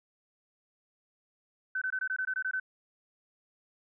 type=tone bursts; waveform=sine; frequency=1522 Hz; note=F#6; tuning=48 cents sharp; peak=-29 dBFS; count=10; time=1.75-2.599 s; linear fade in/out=5 ms; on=66 ms; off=21 ms; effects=none